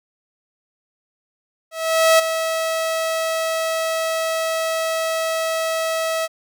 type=tone with ADSR envelope; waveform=sawtooth; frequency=648 Hz; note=E5; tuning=30 cents flat; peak=-6 dBFS; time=1.71-6.28 s; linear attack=480 ms; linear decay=12 ms; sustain=-10 dB; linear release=35 ms; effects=none